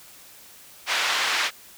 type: band-pass noise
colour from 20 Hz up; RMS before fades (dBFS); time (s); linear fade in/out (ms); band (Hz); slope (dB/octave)
pink; -24; 0.86-1.51; 50; 1300 to 4200; 12
effects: white hiss -48 dBFS RMS until 1.77 s